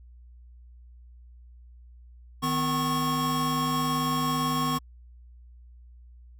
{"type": "tone cluster", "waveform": "square", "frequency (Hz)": [155.3, 252.8, 1093], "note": ["D#3", "B3", "C#6"], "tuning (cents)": [-3, 41, -25], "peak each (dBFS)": [-32, -30, -28], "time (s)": [2.42, 4.79], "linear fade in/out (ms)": 20, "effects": ["added 60 Hz sine -47 dBFS peak until 6.39 s"]}